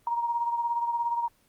sine beating tone pair, 940 / 957 Hz, A#5 / A#5, +14 / +45 cents, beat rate 17 Hz, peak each -26 / -34 dBFS, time 0.07-1.28 s, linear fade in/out 2 ms, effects pink hiss -65 dBFS RMS until 1.48 s + Opus 24 kbps

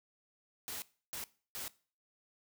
white noise bursts at uneven times, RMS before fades -42 dBFS, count 3, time 0.68-0.82 / 1.13-1.24 / 1.55-1.68 s, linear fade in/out 0 ms, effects noise-tail reverb RT60 0.4 s tail -20 dB re dry

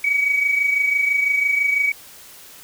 sine tone pair together, 2264 / 2290 Hz, C#7 / D7, +36 / -44 cents, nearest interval unison, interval 20 cents, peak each -16 / -23 dBFS, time 0.04-1.92 s, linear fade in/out 5 ms, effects tanh soft clip ceiling -9 dBFS + white hiss -43 dBFS RMS until 2.63 s

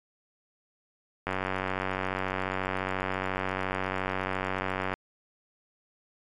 click train, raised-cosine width 0.5 ms, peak -14 dBFS, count 347, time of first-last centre 1.27-4.939 s, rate 94.3 Hz, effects MP3 96 kbps

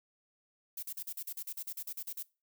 violet noise bursts, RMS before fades -40 dBFS, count 15, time 0.77-2.228 s, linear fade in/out 5 ms, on 58 ms, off 42 ms, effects noise-tail reverb RT60 0.3 s tail -22 dB re dry

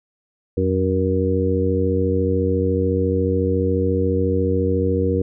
harmonic tone with a mistuned harmonic, 94.1 Hz, F#2, 30 cents sharp, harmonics 1 / 2 / 3 / 4 / 5, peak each -21 / -25 / -24 / -25 / -21 dBFS, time 0.57-5.22 s, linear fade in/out 5 ms, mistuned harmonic 1, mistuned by -120 cents, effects none

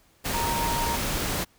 sine tone in noise, 932.3 Hz, A#5, in tune, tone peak -27 dBFS, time 0.33-0.97 s, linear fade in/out 20 ms, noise pink, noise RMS -28 dBFS, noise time 0.24-1.45 s, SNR -2 dB, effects pink hiss -61 dBFS RMS until 1.58 s

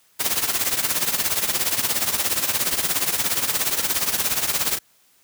white noise with tremolo, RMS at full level -19 dBFS, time 0.19-4.79 s, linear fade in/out 20 ms, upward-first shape triangle, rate 17 Hz, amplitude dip 80%, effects white hiss -59 dBFS RMS until 5.23 s + high-pass 60 Hz 12 dB/octave

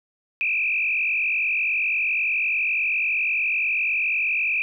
sine tone with frequency modulation, 2489 Hz, D#7, in tune, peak -20 dBFS, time 0.41-4.62 s, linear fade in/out 0 ms, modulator 48.2 Hz, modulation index 2.8, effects none

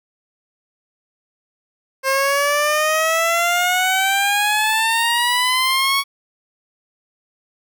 15% pulse exponential sweep, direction up, 530 to 1118 Hz, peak -9 dBFS, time 2.03-6.04 s, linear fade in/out 50 ms, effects none

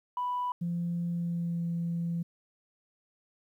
sine tone, 987.8 Hz, B5, in tune, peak -28 dBFS, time 0.17-0.52 s, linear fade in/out 2 ms
sine tone with pitch glide, 172 to 169.53 Hz, F3 to E3, -26 to +49 cents, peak -28 dBFS, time 0.61-2.23 s, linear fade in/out 10 ms, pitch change -25 cents, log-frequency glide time 1.1-1.64 s
effects tanh soft clip ceiling -25 dBFS + 11-bit

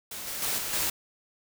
white noise with level steps, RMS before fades -38 / -35 / -29 / -33 / -28 dBFS, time 0.11-0.9 s, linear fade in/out 5 ms, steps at 0.27 / 0.42 / 0.58 / 0.73 s, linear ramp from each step 2 ms, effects none

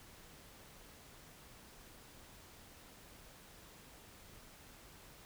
silence, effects pink hiss -58 dBFS RMS until 5.25 s

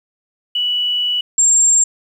sine tone pair in turn, 2950 / 7419 Hz, F#7 / A#8, -6 / -9 cents, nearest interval octave + major third, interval 1597 cents, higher second, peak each -15 / -9 dBFS, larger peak second, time 0.55-1.21 / 1.38-1.84 s, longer first, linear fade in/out 5 ms, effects 8-bit

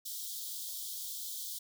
white high-pass noise, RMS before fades -41 dBFS, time 0.05-1.59 s, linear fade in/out 10 ms, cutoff 3200 Hz, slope 96 dB/octave, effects none

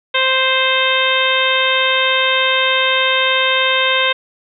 harmonic tone, 523.3 Hz, C5, in tune, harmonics 1 / 2 / 3 / 4 / 5 / 6 / 7, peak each -20 / -20 / -20 / -20 / -20 / -20 / -20 dBFS, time 0.14-4.13 s, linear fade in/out 10 ms, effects none

